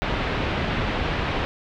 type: low-pass noise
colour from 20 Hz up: pink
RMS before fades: -25 dBFS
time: 0.02-1.45 s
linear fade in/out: 0 ms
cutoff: 3400 Hz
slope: 24 dB/octave
effects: none